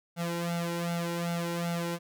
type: tone with flanger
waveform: sawtooth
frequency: 170.8 Hz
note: F3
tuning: 38 cents flat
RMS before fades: -32 dBFS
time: 0.16-1.99 s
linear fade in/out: 50 ms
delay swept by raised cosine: 1.4 to 2.12 ms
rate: 2.6 Hz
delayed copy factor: +0.9
effects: none